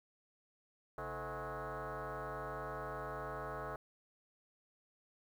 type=tone with frequency modulation; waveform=sine; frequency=326.4 Hz; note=E4; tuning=17 cents flat; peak=-39 dBFS; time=0.98-3.76 s; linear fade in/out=2 ms; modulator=191 Hz; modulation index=6; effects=tanh soft clip ceiling -36 dBFS + 11-bit